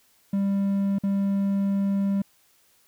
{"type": "tone with dropouts", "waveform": "triangle", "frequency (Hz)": 197.7, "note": "G3", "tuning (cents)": 15, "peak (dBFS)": -19, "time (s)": [0.33, 2.22], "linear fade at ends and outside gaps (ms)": 5, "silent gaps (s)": [0.986, 1.035], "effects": ["white hiss -62 dBFS RMS until 2.87 s"]}